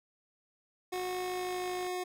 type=tone with pitch glide; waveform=25% pulse; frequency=365.6 to 363.1 Hz; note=F#4 to F#4; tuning=-21 to -33 cents; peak=-30 dBFS; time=0.92-2.04 s; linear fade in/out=10 ms; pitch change=-12 cents; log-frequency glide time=1.16-1.69 s
type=click train; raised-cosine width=0.3 ms; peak=-30 dBFS; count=50; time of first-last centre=0.94-1.866 s; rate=52.9 Hz
effects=none